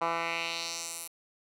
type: tone with band-pass filter sweep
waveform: 10% pulse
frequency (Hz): 167.2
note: E3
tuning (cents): +25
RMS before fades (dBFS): -34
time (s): 0.01-1.08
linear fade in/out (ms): 10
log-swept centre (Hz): 1100 to 12000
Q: 1.8
effects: none